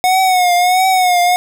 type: tone with vibrato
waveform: square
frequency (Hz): 731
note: F#5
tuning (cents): -21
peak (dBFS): -10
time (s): 0.04-1.36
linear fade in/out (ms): 0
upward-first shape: triangle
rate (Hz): 1.5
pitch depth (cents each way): 73
effects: none